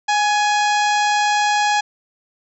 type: harmonic tone with a mistuned harmonic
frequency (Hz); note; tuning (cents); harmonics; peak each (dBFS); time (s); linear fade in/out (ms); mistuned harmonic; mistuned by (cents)
830.6; G#5; 0; 1 / 2 / 3 / 4 / 5 / 6 / 7 / 8 / 9; -16 / -22 / -26 / -28 / -30 / -32 / -33 / -34 / -35; 0.08-1.81; 10; 2; +27
effects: none